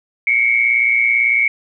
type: tone pair together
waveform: sine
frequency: 2175 / 2293 Hz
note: C#7 / D7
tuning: -33 / -42 cents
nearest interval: minor second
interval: 91 cents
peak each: -14 / -15 dBFS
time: 0.27-1.48 s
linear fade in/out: 2 ms
effects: none